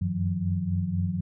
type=tone cluster; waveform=sine; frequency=91.2 / 95.2 / 159.9 / 179.2 Hz; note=F#2 / F#2 / D#3 / F3; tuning=-24 / +50 / +48 / +45 cents; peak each=-32 / -29 / -33 / -28 dBFS; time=0.01-1.21 s; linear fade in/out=10 ms; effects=none